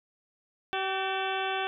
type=harmonic tone with a mistuned harmonic; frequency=383.4 Hz; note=G4; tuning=38 cents flat; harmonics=1 / 2 / 3 / 4 / 5 / 6 / 7 / 8 / 9; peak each=-35 / -32 / -38 / -36 / -42 / -41 / -38 / -42 / -40 dBFS; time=0.73-1.67 s; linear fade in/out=0 ms; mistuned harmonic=5; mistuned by=-99 cents; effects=none